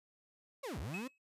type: linear two-way sweep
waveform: 35% pulse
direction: down then up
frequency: 584 to 56.2 to 275 Hz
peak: -38 dBFS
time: 0.63-1.08 s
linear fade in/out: 10 ms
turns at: 0.79 s
type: tone with exponential decay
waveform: triangle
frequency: 2565 Hz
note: E7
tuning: 48 cents flat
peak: -37 dBFS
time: 0.94-1.18 s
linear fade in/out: 2 ms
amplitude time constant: 51 ms
effects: noise-tail reverb RT60 0.1 s tail -22 dB re dry + resampled to 32000 Hz